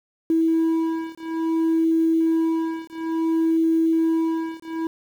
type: beating tone pair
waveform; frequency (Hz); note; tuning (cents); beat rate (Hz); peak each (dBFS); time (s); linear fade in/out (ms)
triangle; 325.5 / 326.08; E4 / E4; -22 / -19; 0.58; -18; 0.3-4.87; 2
effects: tanh soft clip ceiling -14 dBFS + 8-bit